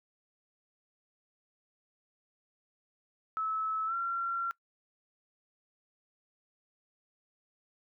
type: tone with pitch glide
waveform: sine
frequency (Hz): 1300 to 1368.6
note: E6 to F6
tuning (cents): -24 to -35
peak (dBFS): -30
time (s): 3.37-4.51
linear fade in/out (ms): 0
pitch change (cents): +89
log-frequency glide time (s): 3.86-3.94
effects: noise-tail reverb RT60 0.1 s tail -23 dB re dry

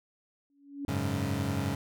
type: tone with exponential growth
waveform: sine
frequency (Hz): 282.2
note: C#4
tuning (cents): +31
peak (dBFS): -31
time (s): 0.5-0.85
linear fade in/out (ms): 1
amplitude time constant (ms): 76
type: chord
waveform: 25% pulse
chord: F# suspended second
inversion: none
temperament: equal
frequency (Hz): 92.5 / 103.83 / 138.59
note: F#2 / G#2 / C#3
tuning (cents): 0 / 0 / 0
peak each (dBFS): -30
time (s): 0.88-1.75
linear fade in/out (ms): 5
effects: none

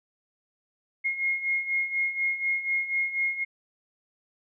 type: beating tone pair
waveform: sine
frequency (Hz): 2147 / 2151.1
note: C7 / C7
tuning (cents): +44 / +47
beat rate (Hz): 4.1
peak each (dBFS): -31 / -26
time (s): 1.04-3.45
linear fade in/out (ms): 20
effects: none

